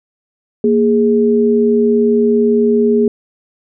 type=tone pair together; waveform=sine; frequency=233.1 / 415.3 Hz; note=A#3 / G#4; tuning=0 / 0 cents; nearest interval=minor seventh; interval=1000 cents; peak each=-12 / -11 dBFS; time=0.64-3.08 s; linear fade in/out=2 ms; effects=none